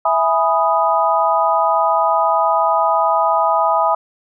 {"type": "chord", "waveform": "sine", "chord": "E major seventh", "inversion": "none", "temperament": "equal", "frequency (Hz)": [659.3, 830.6, 987.8, 1244.5], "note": ["E5", "G#5", "B5", "D#6"], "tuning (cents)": [0, 0, 0, 0], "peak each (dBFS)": -18, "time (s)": [0.05, 3.95], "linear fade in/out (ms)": 5, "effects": []}